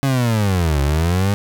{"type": "linear two-way sweep", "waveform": "30% pulse", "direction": "down then up", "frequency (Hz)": [139.6, 68.4, 102.9], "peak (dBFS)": -12, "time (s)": [0.03, 1.34], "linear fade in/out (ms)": 0, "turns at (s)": 0.81, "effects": []}